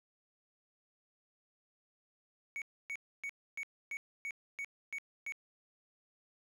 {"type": "tone bursts", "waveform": "triangle", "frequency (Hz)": 2233, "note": "C#7", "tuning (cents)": 12, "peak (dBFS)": -36, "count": 9, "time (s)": [2.56, 5.322], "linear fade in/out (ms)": 0, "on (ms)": 58, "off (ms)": 280, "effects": []}